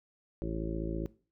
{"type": "harmonic tone", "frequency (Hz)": 55, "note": "A1", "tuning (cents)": 0, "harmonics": [1, 2, 3, 4, 5, 6, 7, 8, 10], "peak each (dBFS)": [-37, -45, -40, -45, -45, -38, -42, -48, -45], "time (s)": [0.42, 1.06], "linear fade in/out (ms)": 0, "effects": ["noise-tail reverb RT60 0.4 s tail -20 dB re dry"]}